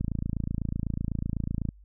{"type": "click train", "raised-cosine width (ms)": 5, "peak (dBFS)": -17, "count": 48, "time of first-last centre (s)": [0.01, 1.689], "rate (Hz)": 28, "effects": ["added 50 Hz sine -50 dBFS peak until 1.84 s"]}